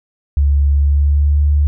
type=tone with pitch glide; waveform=sine; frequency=71 to 73.12 Hz; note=C#2 to D2; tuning=+42 to -7 cents; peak=-9 dBFS; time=0.37-1.67 s; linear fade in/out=0 ms; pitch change=+51 cents; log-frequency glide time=0.72-1.41 s; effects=none